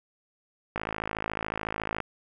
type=click train; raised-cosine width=0.5 ms; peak=-15 dBFS; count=68; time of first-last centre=0.76-2.003 s; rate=53.9 Hz; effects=none